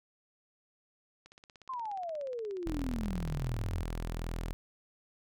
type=click train; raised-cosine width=0.2 ms; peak=-36 dBFS; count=38; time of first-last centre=1.26-3.462 s; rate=16.8 Hz
type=exponential sweep; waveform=sine; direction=down; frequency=1071 to 82 Hz; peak=-35 dBFS; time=1.69-3.83 s; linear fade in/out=5 ms
type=tone; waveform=sawtooth; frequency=41.4 Hz; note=E1; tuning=8 cents sharp; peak=-31 dBFS; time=2.66-4.53 s; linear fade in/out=0 ms
effects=none